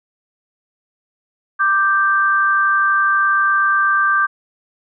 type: tone pair together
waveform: sine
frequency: 1180.5 / 1568 Hz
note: D6 / G6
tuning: +9 / 0 cents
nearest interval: perfect fourth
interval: 491 cents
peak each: -15 dBFS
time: 1.59-4.27 s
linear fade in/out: 20 ms
effects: none